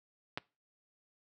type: clicks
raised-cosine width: 0.3 ms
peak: -19 / -27 dBFS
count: 2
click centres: 0.375 / 0.382 s
effects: noise-tail reverb RT60 0.3 s tail -23 dB re dry + high-pass 80 Hz 12 dB/octave